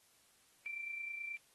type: tone with amplitude modulation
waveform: sine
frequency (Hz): 2349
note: D7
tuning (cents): 0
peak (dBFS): -38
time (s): 0.66-1.37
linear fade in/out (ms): 0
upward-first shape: sine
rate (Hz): 29.4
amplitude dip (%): 55
effects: white hiss -69 dBFS RMS until 1.54 s + AAC 32 kbps